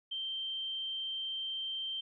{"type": "tone", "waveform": "sine", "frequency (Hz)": 3136, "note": "G7", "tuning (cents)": 0, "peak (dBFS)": -35, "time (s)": [0.11, 2.01], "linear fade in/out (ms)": 10, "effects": []}